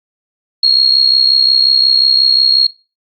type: tone with amplitude modulation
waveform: sine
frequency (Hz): 4283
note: C8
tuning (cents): +40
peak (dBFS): -3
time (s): 0.63-2.67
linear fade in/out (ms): 5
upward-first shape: sine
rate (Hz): 65.6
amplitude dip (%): 75
effects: noise-tail reverb RT60 0.3 s tail -20 dB re dry + Opus 48 kbps